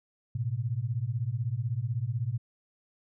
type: beating tone pair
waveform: sine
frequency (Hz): 110 / 126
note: A2 / B2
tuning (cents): 0 / +35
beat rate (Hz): 16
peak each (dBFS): -31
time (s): 0.35-2.38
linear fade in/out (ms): 5
effects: none